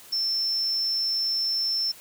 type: tone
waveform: sine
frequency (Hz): 5350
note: E8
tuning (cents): +25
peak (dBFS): -23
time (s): 0.12-1.92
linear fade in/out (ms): 10
effects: white hiss -48 dBFS RMS until 2 s